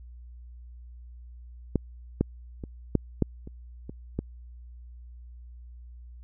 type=clicks; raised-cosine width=3 ms; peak=-10 / -9 / -23 / -8 / -9 / -28 / -24 / -15 dBFS; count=8; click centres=1.757 / 2.21 / 2.638 / 2.953 / 3.223 / 3.474 / 3.895 / 4.19 s; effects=added 60 Hz sine -43 dBFS peak until 6.23 s